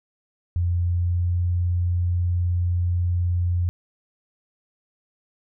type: tone with pitch glide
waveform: sine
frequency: 87.31 to 88.12 Hz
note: F2 to F2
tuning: 0 to +16 cents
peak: -19 dBFS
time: 0.56-3.69 s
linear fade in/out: 0 ms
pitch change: +16 cents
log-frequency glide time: 0.83-1.39 s
effects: none